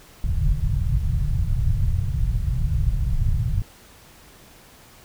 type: low-pass noise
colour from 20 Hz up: pink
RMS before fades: -21 dBFS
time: 0.24-3.62 s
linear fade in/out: 2 ms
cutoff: 150 Hz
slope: 48 dB/octave
effects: pink hiss -49 dBFS RMS until 5.04 s